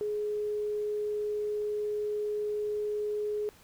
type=tone; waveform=sine; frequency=419.6 Hz; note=G#4; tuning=18 cents sharp; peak=-29 dBFS; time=0.01-3.49 s; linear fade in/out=0 ms; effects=pink hiss -58 dBFS RMS until 3.63 s